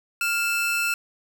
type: tone pair together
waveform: 45% pulse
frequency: 1399 / 2641 Hz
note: F6 / E7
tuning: +3 / +3 cents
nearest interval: major seventh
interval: 1100 cents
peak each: -26 / -24 dBFS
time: 0.21-0.94 s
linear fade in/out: 2 ms
effects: none